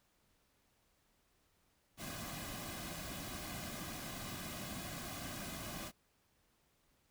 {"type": "noise with comb filter", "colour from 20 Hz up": "pink", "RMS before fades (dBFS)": -45, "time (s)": [1.97, 5.92], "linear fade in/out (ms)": 50, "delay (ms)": 2.2, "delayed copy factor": -0.6, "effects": ["pink hiss -75 dBFS RMS until 7.1 s"]}